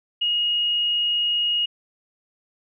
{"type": "tone", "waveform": "sine", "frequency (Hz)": 2875, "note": "F7", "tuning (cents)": 50, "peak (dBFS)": -19, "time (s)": [0.21, 1.66], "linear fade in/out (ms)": 10, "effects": []}